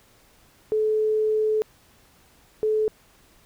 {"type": "tone bursts at uneven times", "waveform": "sine", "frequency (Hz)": 432, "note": "A4", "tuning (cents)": -32, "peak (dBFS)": -19, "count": 2, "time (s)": [[0.72, 1.62], [2.63, 2.88]], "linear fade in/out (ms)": 0, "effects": ["pink hiss -57 dBFS RMS until 3.45 s"]}